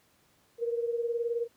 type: beating tone pair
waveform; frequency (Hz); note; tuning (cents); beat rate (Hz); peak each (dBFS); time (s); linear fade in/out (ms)
sine; 466.2 / 485.2; A#4 / B4; 0 / -31; 19; -29 / -35; 0.58-1.48; 50
effects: pink hiss -66 dBFS RMS until 1.56 s + high-pass 80 Hz 12 dB/octave